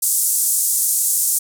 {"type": "band-pass noise", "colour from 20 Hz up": "white", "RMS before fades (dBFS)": -18, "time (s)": [0.02, 1.39], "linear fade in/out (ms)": 10, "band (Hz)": [7300, 12000], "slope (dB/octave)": 24, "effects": []}